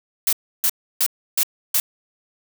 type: noise bursts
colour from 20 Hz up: blue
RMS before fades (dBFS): -18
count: 5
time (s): 0.27-1.8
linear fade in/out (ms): 2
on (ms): 58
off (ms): 310
effects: none